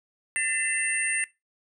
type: tone cluster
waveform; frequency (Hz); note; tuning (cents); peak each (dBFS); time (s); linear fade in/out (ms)
sine; 1788 / 2043 / 2681 / 8870; A6 / C7 / E7 / C#9; +27 / -42 / +29 / 0; -29 / -28 / -32 / -29; 0.36-1.24; 0
effects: noise-tail reverb RT60 0.2 s tail -19 dB re dry